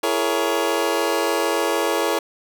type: chord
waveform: 25% pulse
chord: A# half-diminished seventh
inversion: second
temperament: just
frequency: 335.6 / 419.5 / 466.2 / 559.4 Hz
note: E4 / G#4 / A#4 / C#5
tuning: +31 / +17 / 0 / +16 cents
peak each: -21 dBFS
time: 0.03-2.19 s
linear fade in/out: 5 ms
effects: none